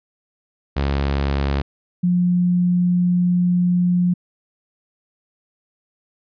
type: tone pair in turn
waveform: sawtooth / sine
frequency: 69.7 / 177.78 Hz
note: C#2 / F3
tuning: +10 / +31 cents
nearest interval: octave + major third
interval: 1621 cents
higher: second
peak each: -14 / -14 dBFS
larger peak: neither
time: 0.76-1.62 / 2.03-4.14 s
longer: second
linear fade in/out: 10 ms
effects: resampled to 11025 Hz